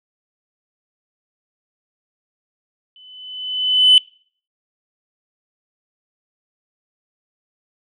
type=tone with exponential growth; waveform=sine; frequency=3015 Hz; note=F#7; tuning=32 cents sharp; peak=-3 dBFS; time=2.96-3.98 s; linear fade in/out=1 ms; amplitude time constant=220 ms; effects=noise-tail reverb RT60 0.5 s tail -26 dB re dry + tanh soft clip ceiling -3 dBFS